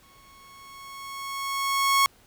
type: tone with exponential growth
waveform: sawtooth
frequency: 1100 Hz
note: C#6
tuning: 14 cents flat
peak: -13 dBFS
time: 0.03-2.06 s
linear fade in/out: 0 ms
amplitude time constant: 440 ms
effects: pink hiss -58 dBFS RMS until 2.26 s